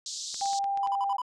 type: band-pass noise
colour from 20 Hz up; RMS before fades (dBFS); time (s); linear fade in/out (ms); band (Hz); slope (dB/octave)
white; -37; 0.06-0.59; 2; 3700 to 7300; 48
type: clicks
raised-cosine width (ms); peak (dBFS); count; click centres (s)
0.2; -27; 7; 0.344 / 0.411 / 0.458 / 0.532 / 0.642 / 0.774 / 0.873
type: tone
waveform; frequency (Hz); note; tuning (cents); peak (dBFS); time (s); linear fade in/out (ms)
sine; 794; G5; +22; -26; 0.41-1.17; 10
type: tone bursts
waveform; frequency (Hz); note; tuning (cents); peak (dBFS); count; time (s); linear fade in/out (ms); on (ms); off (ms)
triangle; 995; B5; +13; -27; 5; 0.83-1.218; 2; 36; 52
effects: none